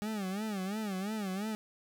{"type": "tone with vibrato", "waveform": "40% pulse", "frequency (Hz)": 202.1, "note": "G#3", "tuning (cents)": -47, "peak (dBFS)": -33, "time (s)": [0.02, 1.55], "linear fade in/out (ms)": 0, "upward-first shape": "sine", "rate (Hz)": 2.9, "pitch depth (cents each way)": 150, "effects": []}